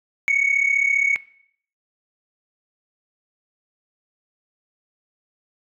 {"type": "tone pair together", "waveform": "sine", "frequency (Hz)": [2203, 2238], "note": ["C#7", "C#7"], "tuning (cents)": [-11, 16], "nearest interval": "unison", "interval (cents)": 27, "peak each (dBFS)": -17, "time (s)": [0.28, 1.16], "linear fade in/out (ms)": 0, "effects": ["noise-tail reverb RT60 0.6 s tail -20 dB re dry", "tanh soft clip ceiling -12 dBFS"]}